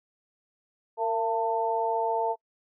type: tone cluster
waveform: sine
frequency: 457.8 / 678 / 893 Hz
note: A#4 / E5 / A5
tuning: -31 / +49 / +25 cents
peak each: -29 / -30 / -27 dBFS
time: 0.97-2.36 s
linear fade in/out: 50 ms
effects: noise-tail reverb RT60 0.1 s tail -25 dB re dry